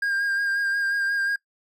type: tone with vibrato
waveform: triangle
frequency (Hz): 1610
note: G6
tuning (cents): +46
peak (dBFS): -20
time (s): 0.02-1.36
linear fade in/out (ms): 5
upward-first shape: sine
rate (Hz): 5.6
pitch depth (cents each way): 24
effects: noise-tail reverb RT60 0.1 s tail -21 dB re dry